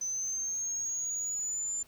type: linear sweep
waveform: sine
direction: up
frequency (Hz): 6090 to 7170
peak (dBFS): -30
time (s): 0.01-1.83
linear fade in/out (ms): 5
effects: tanh soft clip ceiling -28 dBFS + pink hiss -61 dBFS RMS until 1.87 s